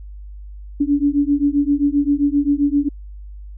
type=beating tone pair; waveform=sine; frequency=283 / 290.6 Hz; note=C#4 / D4; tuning=+36 / -18 cents; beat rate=7.6 Hz; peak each=-17 dBFS; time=0.8-2.89 s; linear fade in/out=10 ms; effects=added 50 Hz sine -32 dBFS peak until 3.57 s